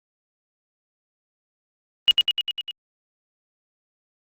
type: tone with echo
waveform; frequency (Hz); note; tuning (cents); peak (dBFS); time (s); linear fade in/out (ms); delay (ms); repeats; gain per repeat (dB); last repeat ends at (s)
sine; 2890; F#7; -41; -10; 2.08-2.11; 0; 100; 6; -3; 2.71
effects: Opus 32 kbps

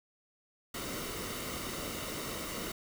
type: noise with comb filter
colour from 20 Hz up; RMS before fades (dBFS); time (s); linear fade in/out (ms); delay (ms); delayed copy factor
pink; -39; 0.74-2.72; 5; 1.2; -0.55
effects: none

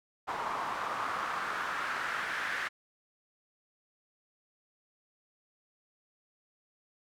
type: noise with band-pass filter sweep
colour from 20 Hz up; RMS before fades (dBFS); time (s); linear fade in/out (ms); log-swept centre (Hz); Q
pink; -35; 0.27-2.69; 20; 980 to 1700; 3.1
effects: none

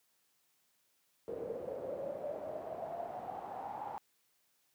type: noise with band-pass filter sweep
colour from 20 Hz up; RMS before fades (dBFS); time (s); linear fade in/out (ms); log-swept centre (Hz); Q
brown; -42; 1.28-3.98; 0; 470 to 870; 9.5
effects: white hiss -75 dBFS RMS until 4.74 s + high-pass 100 Hz 12 dB/octave

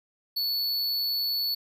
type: tone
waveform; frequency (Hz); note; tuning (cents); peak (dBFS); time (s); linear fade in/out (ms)
square; 4435; C#8; 0; -26; 0.36-1.55; 10
effects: none

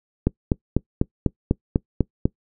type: click train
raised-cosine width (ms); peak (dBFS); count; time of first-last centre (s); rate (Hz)
3; -4; 9; 0.27-2.255; 4.03
effects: noise-tail reverb RT60 0.1 s tail -23 dB re dry

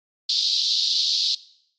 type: band-pass noise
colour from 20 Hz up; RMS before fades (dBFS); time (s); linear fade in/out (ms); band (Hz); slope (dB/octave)
white; -22; 0.29-1.35; 5; 3700 to 4800; 48
effects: noise-tail reverb RT60 0.7 s tail -19 dB re dry + MP3 48 kbps

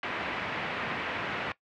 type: low-pass noise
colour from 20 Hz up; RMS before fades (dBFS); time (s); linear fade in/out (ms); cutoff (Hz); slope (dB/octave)
white; -34; 0.03-1.52; 2; 2500; 24
effects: noise-tail reverb RT60 0.1 s tail -18 dB re dry + high-pass 100 Hz 12 dB/octave

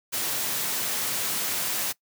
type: high-pass noise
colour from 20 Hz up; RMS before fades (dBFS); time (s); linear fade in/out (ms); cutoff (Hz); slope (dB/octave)
white; -28; 0.12-1.93; 20; 100; 96
effects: noise-tail reverb RT60 0.1 s tail -21 dB re dry

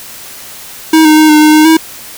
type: tone with pitch steps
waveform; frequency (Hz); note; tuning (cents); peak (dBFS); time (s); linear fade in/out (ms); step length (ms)
square; 318 / 308.3 / 310.6 / 304 / 306.3 / 308.3 / 321; D#4 / D#4 / D#4 / D#4 / D#4 / D#4 / E4; +38 / -16 / -3 / -40 / -27 / -16 / -46; -3; 0.93-1.77; 5; 120
effects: white hiss -29 dBFS RMS until 2.17 s

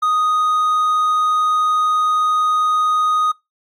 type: tone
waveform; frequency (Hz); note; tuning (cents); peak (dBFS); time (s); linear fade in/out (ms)
triangle; 1244.5; D#6; 0; -12; 0.02-3.32; 10
effects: noise-tail reverb RT60 0.2 s tail -23 dB re dry + AAC 64 kbps

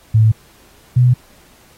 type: tone pair in turn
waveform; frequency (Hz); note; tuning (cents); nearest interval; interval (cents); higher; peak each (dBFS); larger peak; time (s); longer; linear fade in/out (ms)
sine; 110 / 124.33; A2 / B2; 0 / +12; major second; 212; second; -7; neither; 0.14-0.32 / 0.96-1.14; neither; 10
effects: pink hiss -49 dBFS RMS until 1.77 s + AAC 48 kbps

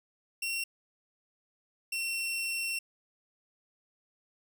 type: tone pair in turn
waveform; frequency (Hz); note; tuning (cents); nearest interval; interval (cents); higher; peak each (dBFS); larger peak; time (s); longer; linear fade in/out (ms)
sawtooth; 2731 / 2716; F7 / F7; -39 / -49; unison; 10; first; -28; neither; 0.42-0.64 / 1.92-2.79; second; 5
effects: none

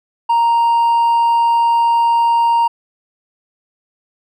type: tone with hard clipping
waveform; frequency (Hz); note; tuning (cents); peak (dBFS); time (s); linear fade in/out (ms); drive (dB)
sine; 932.3; A#5; 0; -11; 0.29-2.68; 10; 2
effects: none

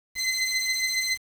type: beating tone pair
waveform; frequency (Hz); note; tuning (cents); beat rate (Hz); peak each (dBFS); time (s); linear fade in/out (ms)
20% pulse; 2046 / 2053.2; C7 / C7; -39 / -33; 7.2; -24 / -20; 0.15-1.18; 50
effects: low-pass 12000 Hz 12 dB/octave + 7-bit

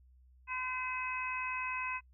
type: harmonic tone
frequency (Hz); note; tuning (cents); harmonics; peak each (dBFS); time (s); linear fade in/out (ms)
510; C5; -44; 2 / 3 / 4 / 5; -39 / -44 / -43 / -38; 0.47-2.01; 50
effects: noise-tail reverb RT60 0.1 s tail -26 dB re dry + added 63 Hz sine -59 dBFS peak until 2.13 s

